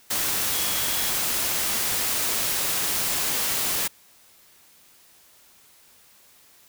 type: tone in noise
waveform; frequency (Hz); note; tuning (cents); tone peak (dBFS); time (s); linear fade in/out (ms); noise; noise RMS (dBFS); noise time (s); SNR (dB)
sine; 3322; G#7; 0; -35; 0.52-1.11; 10; white; -25; 0.1-3.88; -13
effects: white hiss -55 dBFS RMS until 6.68 s